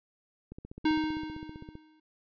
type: click train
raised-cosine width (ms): 3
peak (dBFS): -30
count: 20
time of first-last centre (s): 0.52-1.754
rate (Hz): 15.4
type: tone with exponential decay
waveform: square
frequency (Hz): 311.1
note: D#4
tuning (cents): 0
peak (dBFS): -23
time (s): 0.85-2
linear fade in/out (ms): 5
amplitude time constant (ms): 250
effects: resampled to 11025 Hz